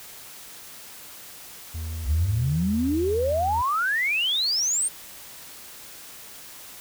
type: tone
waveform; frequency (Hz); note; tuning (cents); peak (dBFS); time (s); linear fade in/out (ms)
triangle; 81.2; E2; -26; -27; 1.74-3.62; 10
type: exponential sweep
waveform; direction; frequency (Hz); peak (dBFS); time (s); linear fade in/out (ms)
sine; up; 65.41 to 9110; -21; 2.05-4.89; 20
effects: white hiss -43 dBFS RMS until 6.8 s